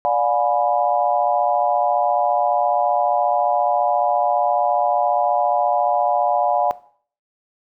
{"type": "chord", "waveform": "sine", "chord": "D diminished seventh", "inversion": "none", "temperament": "equal with one note detuned", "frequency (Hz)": [587.3, 716, 830.6, 987.8], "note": ["D5", "F5", "Ab5", "Cb6"], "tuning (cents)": [0, 43, 0, 0], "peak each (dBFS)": [-21, -20, -21, -25], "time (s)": [0.05, 6.71], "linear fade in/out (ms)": 0, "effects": ["noise-tail reverb RT60 0.5 s tail -17 dB re dry"]}